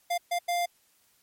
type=tone bursts at uneven times; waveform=square; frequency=698.5 Hz; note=F5; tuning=in tune; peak=-26 dBFS; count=3; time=0.1-0.18 / 0.31-0.39 / 0.48-0.66 s; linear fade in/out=10 ms; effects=white hiss -66 dBFS RMS until 1.22 s + MP3 64 kbps